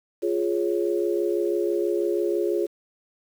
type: chord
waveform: sine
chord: Db major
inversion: first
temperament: equal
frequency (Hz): 349.2 / 415.3 / 554.4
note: F4 / Ab4 / Db5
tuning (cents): 0 / 0 / 0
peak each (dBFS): -24 / -25 / -30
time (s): 0.22-2.67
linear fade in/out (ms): 20
effects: 8-bit